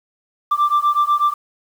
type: beating tone pair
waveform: sine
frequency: 1174.7 / 1182.8 Hz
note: D6 / D6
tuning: 0 / +12 cents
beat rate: 8.1 Hz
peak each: -15 dBFS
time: 0.51-1.34 s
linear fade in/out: 10 ms
effects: tanh soft clip ceiling -10 dBFS + 7-bit